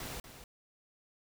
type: noise with echo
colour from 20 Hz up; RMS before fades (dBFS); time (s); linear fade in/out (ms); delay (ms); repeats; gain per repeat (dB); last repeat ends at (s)
pink; -42; 0-0.2; 2; 240; 1; -10; 0.44
effects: none